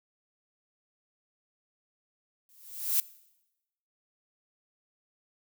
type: noise with exponential growth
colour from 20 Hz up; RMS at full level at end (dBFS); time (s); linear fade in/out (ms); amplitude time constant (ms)
violet; -23; 2.49-3; 1; 110
effects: noise-tail reverb RT60 0.9 s tail -20 dB re dry